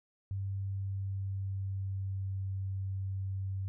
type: tone with pitch glide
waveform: sine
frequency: 97.7 to 96.3 Hz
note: G2 to G2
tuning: -5 to -30 cents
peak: -33 dBFS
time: 0.31-3.68 s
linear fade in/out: 0 ms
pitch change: -25 cents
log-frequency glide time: 0.55-2.5 s
effects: none